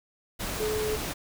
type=tone in noise; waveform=sine; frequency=429.2 Hz; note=A4; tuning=43 cents flat; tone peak=-27 dBFS; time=0.59-0.97 s; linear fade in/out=20 ms; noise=pink; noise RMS=-33 dBFS; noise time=0.39-1.14 s; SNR=+3 dB; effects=none